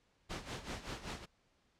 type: noise with tremolo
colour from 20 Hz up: pink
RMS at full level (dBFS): -41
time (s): 0.29-1.26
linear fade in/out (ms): 20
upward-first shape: sine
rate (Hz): 5.2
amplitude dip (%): 75
effects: pink hiss -74 dBFS RMS until 1.79 s + low-pass 6000 Hz 12 dB/octave